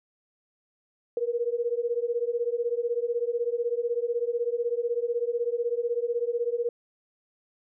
sine beating tone pair, 467.3 / 483.3 Hz, A#4 / B4, +4 / -38 cents, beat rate 16 Hz, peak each -28 dBFS, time 1.17-6.69 s, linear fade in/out 2 ms, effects none

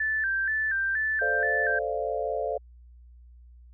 sine tone with vibrato, 1661.2 Hz, G#6, in tune, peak -24 dBFS, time 0-1.79 s, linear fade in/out 5 ms, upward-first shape square, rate 2.1 Hz, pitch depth 92 cents each way
sine chord, D minor seventh, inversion second, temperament equal with one note detuned, 440 / 523.3 / 587.3 / 692 Hz, A4 / C5 / D5 / F5, 0 / 0 / 0 / -16 cents, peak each -32 dBFS, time 1.21-2.58 s, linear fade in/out 10 ms
effects added 60 Hz sine -48 dBFS peak until 3.73 s

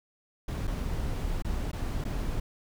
brown noise with dropouts, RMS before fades -31 dBFS, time 0.48-2.4 s, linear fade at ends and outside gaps 5 ms, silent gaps 0.672-0.676 / 1.423-1.446 / 1.716-1.73 / 2.041-2.05 s, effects none

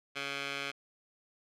15% pulse tone with band-pass filter, 140 Hz, C#3, 18 cents sharp, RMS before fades -38 dBFS, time 0.15-0.72 s, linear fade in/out 20 ms, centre 2600 Hz, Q 1.5, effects none

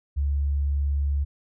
sine tone, 70.9 Hz, C#2, 40 cents sharp, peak -21 dBFS, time 0.16-1.25 s, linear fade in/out 20 ms, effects none

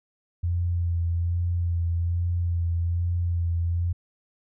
sine tone with vibrato, 86 Hz, F2, 26 cents flat, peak -22 dBFS, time 0.43-3.93 s, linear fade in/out 10 ms, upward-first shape sine, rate 1.2 Hz, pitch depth 24 cents each way, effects none

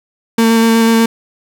35% pulse tone with vibrato, 227 Hz, A#3, 46 cents flat, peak -6 dBFS, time 0.38-1.06 s, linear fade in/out 5 ms, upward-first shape square, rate 8.1 Hz, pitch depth 9 cents each way, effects none

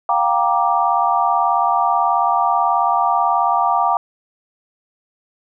sine chord, G minor seventh, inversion third, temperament just, 705.6 / 784 / 940.8 / 1176 Hz, F5 / G5 / Bb5 / D6, +18 / 0 / +16 / +2 cents, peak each -19 dBFS, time 0.09-3.97 s, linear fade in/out 2 ms, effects none

